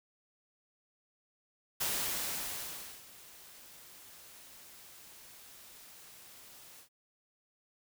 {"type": "noise with ADSR envelope", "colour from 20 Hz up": "white", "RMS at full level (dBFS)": -33, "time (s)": [1.8, 6.89], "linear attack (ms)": 13, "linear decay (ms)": 1200, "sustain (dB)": -21, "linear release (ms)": 94, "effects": []}